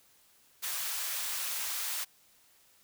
white high-pass noise, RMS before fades -35 dBFS, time 0.62-2.05 s, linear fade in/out 20 ms, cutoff 910 Hz, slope 12 dB/octave, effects white hiss -64 dBFS RMS until 2.83 s

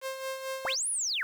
sawtooth tone with tremolo, 530 Hz, C5, 22 cents sharp, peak -28 dBFS, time 0.01-0.76 s, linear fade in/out 50 ms, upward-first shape sine, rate 4.5 Hz, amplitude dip 55%
sine linear two-way sweep, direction up then down, 508 to 10590 to 1350 Hz, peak -28 dBFS, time 0.65-1.23 s, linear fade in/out 0 ms, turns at 0.89 s
effects 9-bit

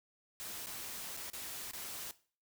white noise with dropouts, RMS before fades -44 dBFS, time 0.4-2.11 s, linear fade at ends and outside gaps 0 ms, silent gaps 0.66-0.669 / 1.167-1.173 / 1.3-1.333 / 1.712-1.734 s, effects noise-tail reverb RT60 0.4 s tail -17 dB re dry

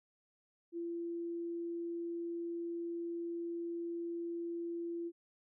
sine tone, 340 Hz, F4, 46 cents flat, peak -37 dBFS, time 0.72-5.12 s, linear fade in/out 50 ms, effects none

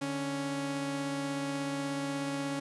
sawtooth tone pair together, 147.2 / 277.9 Hz, D3 / C#4, +4 / +4 cents, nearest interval major seventh, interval 1100 cents, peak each -36 / -29 dBFS, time 0.01-2.6 s, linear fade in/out 10 ms, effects resampled to 24000 Hz + 10-bit

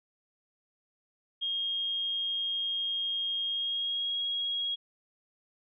sine tone with pitch glide, 3244 to 3295 Hz, G#7 to G#7, -41 to -14 cents, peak -29 dBFS, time 1.41-4.76 s, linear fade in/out 20 ms, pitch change +27 cents, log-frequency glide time 3.45-4.19 s, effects none

